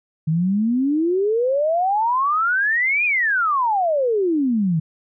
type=exponential two-way sweep; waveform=sine; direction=up then down; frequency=152.5 to 2500 to 152.5 Hz; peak=-16 dBFS; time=0.27-4.8 s; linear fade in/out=10 ms; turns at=3.05 s; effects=none